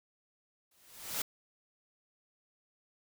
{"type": "noise with exponential growth", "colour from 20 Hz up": "white", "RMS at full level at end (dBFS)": -32, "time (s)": [0.71, 1.22], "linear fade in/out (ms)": 5, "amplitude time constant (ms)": 110, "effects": []}